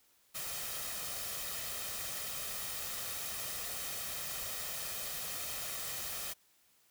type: noise with comb filter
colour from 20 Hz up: white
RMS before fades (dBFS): -40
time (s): 0.34-6.34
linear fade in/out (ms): 20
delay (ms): 1.6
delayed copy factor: +0.5
effects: white hiss -69 dBFS RMS until 6.9 s